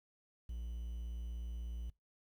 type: tone with quantisation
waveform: triangle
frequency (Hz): 58.27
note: A#1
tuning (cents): 0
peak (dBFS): -38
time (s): 0.49-1.9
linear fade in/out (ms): 5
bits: 11
effects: noise-tail reverb RT60 0.2 s tail -23 dB re dry